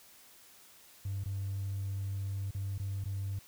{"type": "tone with dropouts", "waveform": "triangle", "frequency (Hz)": 98, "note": "G2", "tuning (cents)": 0, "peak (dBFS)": -30, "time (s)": [1.05, 3.39], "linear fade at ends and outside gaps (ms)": 5, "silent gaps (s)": [[1.238, 1.257], [2.509, 2.547], [2.78, 2.797], [3.041, 3.056]], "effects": ["tanh soft clip ceiling -30 dBFS", "white hiss -58 dBFS RMS until 3.47 s"]}